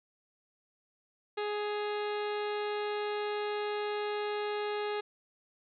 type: harmonic tone with a mistuned harmonic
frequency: 416.9 Hz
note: G#4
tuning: 7 cents sharp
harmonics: 1 / 2 / 3 / 4 / 5 / 6 / 7 / 8 / 9 / 10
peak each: -33 / -39 / -43 / -45 / -47 / -49 / -50 / -51 / -52 / -53 dBFS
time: 1.37-5.01 s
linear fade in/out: 10 ms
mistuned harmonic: 7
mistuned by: -58 cents
effects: none